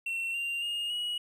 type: tone with pitch steps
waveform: triangle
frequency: 2714 / 2777 / 2842 / 2909 Hz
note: E7 / F7 / F7 / F#7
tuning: +50 / -10 / +30 / -30 cents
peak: -29 dBFS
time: 0.06-1.18 s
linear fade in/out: 5 ms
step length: 280 ms
effects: none